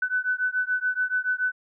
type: beating tone pair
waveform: sine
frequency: 1498 / 1505 Hz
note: F#6 / F#6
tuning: +21 / +29 cents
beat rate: 7 Hz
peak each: -26 dBFS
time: 0.02-1.52 s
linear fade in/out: 5 ms
effects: none